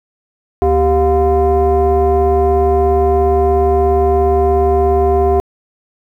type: tone with frequency modulation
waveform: sine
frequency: 392 Hz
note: G4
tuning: in tune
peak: -8 dBFS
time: 0.62-5.4 s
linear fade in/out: 0 ms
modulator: 317 Hz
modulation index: 1.1
effects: tanh soft clip ceiling -4 dBFS + 8-bit